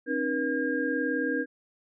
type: tone cluster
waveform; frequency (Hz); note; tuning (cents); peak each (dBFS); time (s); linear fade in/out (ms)
sine; 267.5 / 306.3 / 480.4 / 1618; C4 / D#4 / B4 / G#6; +38 / -27 / -48 / -46; -31; 0.06-1.46; 50
effects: none